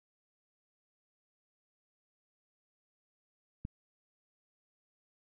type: click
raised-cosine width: 5 ms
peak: -26 dBFS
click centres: 3.651 s
effects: none